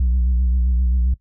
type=tone with vibrato; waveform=sine; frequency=61.74 Hz; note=B1; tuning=in tune; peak=-12 dBFS; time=0-1.14 s; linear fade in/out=5 ms; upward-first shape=sine; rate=7.6 Hz; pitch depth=67 cents each way; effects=noise-tail reverb RT60 0.1 s tail -19 dB re dry + tanh soft clip ceiling -13 dBFS